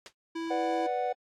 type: noise with exponential decay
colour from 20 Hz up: white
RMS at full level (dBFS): -36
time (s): 0.06-0.13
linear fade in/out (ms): 1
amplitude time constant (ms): 15
type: tone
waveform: square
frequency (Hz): 329.6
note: E4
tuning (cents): 0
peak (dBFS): -33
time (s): 0.35-0.87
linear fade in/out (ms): 10
type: chord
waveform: triangle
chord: B minor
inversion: none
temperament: equal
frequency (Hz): 493.9 / 587.3 / 740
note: B4 / D5 / F#5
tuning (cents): 0 / 0 / 0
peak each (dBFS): -31 / -34 / -28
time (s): 0.5-1.13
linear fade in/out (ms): 10
effects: low-pass 5000 Hz 12 dB/octave + AAC 48 kbps